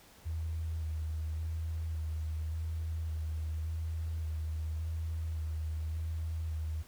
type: tone with vibrato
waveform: sine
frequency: 79.7 Hz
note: D#2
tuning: 42 cents sharp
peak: -33 dBFS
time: 0.25-6.83 s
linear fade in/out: 20 ms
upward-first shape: square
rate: 0.88 Hz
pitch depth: 22 cents each way
effects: pink hiss -58 dBFS RMS until 6.87 s